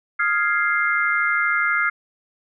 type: chord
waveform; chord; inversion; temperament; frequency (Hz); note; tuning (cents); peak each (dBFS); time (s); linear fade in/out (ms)
sine; F minor seventh; third; equal with one note detuned; 1244.5 / 1396.9 / 1661.2 / 2099; Eb6 / F6 / Ab6 / C7; 0 / 0 / 0 / +5; -26 / -21 / -25 / -22; 0.19-1.9; 10
effects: none